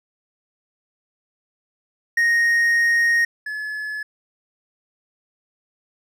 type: tone pair in turn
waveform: triangle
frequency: 1864.7 / 1712.5 Hz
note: A#6 / A6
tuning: 0 / -47 cents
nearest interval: minor second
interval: 147 cents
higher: first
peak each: -13 / -24 dBFS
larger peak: first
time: 2.17-3.25 / 3.46-4.03 s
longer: first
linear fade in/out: 5 ms
effects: none